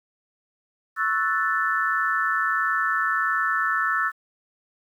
sine chord, F# minor seventh, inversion second, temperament equal, 1108.7 / 1318.5 / 1480 / 1760 Hz, C#6 / E6 / F#6 / A6, 0 / 0 / 0 / 0 cents, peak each -30 / -24 / -28 / -25 dBFS, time 0.96-4.12 s, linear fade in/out 50 ms, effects 9-bit

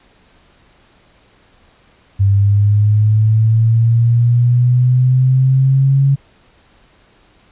sine linear sweep, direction up, 98 to 138.59 Hz, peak -8 dBFS, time 2.19-6.16 s, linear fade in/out 20 ms, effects pink hiss -51 dBFS RMS until 7.51 s + resampled to 8000 Hz

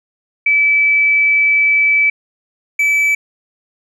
sine / triangle tone pair in turn, 2305 / 2305 Hz, D7 / D7, -33 / -33 cents, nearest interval unison, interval 0 cents, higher neither, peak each -9 dBFS, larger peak neither, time 0.46-2.1 / 2.79-3.15 s, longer first, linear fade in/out 5 ms, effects none

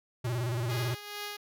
square tone with vibrato, 120.1 Hz, B2, 48 cents flat, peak -30 dBFS, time 0.24-0.95 s, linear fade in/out 10 ms, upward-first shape square, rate 18 Hz, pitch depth 87 cents each way
5% pulse tone with tremolo, 413 Hz, G#4, 10 cents flat, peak -24 dBFS, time 0.69-1.37 s, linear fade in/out 10 ms, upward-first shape triangle, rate 2.3 Hz, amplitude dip 65%
effects none

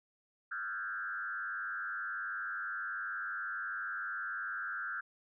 sine tone with frequency modulation, 1488 Hz, F#6, 9 cents sharp, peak -36 dBFS, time 0.51-5.01 s, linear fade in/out 10 ms, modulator 98.6 Hz, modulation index 1.6, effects none

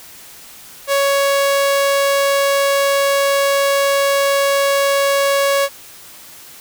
sawtooth tone, 557 Hz, C#5, 8 cents sharp, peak -9 dBFS, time 0.87-5.69 s, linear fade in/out 50 ms, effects white hiss -39 dBFS RMS until 6.6 s

